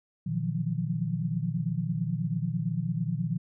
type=tone cluster; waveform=sine; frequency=120.1 / 154.3 / 171.3 / 180.4 Hz; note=B2 / D#3 / F3 / F#3; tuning=-48 / -14 / -33 / -44 cents; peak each=-33 / -31 / -32 / -35 dBFS; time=0.26-3.38 s; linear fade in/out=10 ms; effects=none